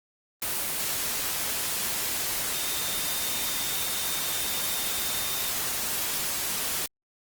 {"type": "tone in noise", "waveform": "sine", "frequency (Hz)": 3644, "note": "A#7", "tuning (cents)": -40, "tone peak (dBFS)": -37, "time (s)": [2.54, 5.5], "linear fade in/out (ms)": 2, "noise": "white", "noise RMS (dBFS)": -29, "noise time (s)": [0.42, 6.86], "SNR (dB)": -11, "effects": ["Opus 24 kbps"]}